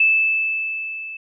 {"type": "tone with level ramp", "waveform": "sine", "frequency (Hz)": 2628, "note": "E7", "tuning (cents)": -6, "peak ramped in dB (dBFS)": [-11, -30], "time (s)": [0, 1.17], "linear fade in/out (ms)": 5, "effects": []}